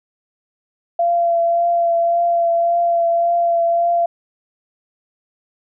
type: tone with vibrato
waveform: sine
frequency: 683 Hz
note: F5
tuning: 39 cents flat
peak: -13 dBFS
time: 0.99-4.06 s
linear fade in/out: 5 ms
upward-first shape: triangle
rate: 1.8 Hz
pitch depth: 19 cents each way
effects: none